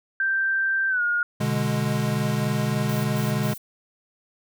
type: tone with pitch glide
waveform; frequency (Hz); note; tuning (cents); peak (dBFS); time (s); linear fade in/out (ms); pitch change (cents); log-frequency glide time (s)
sine; 1568 to 1429.6; G6 to F6; 0 to +40; -20; 0.2-1.23; 2; -160; 0.89-1.02
type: chord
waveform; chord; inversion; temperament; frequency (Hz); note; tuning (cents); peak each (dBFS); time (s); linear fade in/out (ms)
square; G# diminished; first; equal; 123.47 / 146.83 / 207.7; B2 / D3 / G#3; 0 / 0 / 0; -27; 1.4-3.54; 10
type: noise bursts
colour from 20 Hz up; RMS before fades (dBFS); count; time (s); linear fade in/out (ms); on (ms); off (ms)
violet; -39; 3; 2.89-3.58; 5; 150; 120
effects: none